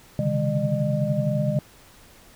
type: tone cluster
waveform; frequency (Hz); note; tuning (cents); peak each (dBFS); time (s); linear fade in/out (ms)
sine; 131.9 / 142.8 / 155.8 / 203 / 605; C3 / D3 / D#3 / G#3 / D#5; +14 / -48 / +3 / -39 / -49; -27; 0.19-1.59; 2
effects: pink hiss -51 dBFS RMS until 2.35 s